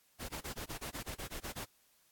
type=noise bursts; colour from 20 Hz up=pink; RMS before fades=-42 dBFS; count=12; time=0.19-1.653 s; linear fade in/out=20 ms; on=99 ms; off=25 ms; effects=white hiss -70 dBFS RMS until 2.11 s + AAC 64 kbps